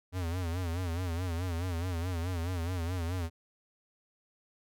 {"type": "tone with vibrato", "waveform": "square", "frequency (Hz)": 87.31, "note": "F2", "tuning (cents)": 0, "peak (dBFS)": -32, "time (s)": [0.12, 3.3], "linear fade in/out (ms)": 50, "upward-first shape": "sine", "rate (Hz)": 4.7, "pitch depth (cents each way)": 110, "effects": []}